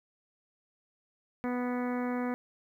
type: harmonic tone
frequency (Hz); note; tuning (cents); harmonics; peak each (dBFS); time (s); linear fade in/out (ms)
246.9; B3; 0; 1 / 2 / 3 / 4 / 5 / 6 / 7 / 8 / 9; -31 / -37 / -41 / -43 / -45 / -47 / -48 / -49 / -50; 1.44-2.34; 0
effects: 11-bit